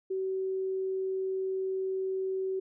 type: tone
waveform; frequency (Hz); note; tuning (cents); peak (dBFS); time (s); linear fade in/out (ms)
sine; 380; F#4; +46; -29; 0.1-2.6; 10
effects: none